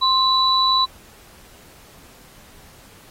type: tone pair together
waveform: sine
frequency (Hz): 1046.5 / 3951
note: C6 / B7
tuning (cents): 0 / 0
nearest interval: octave + major seventh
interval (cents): 2300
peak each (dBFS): -17 / -17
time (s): 0.01-0.86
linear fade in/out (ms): 20
effects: pink hiss -48 dBFS RMS until 3.1 s + AAC 48 kbps